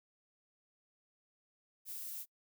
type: noise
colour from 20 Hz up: violet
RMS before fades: -44 dBFS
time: 1.85-2.26 s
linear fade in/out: 50 ms
effects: noise-tail reverb RT60 0.1 s tail -25 dB re dry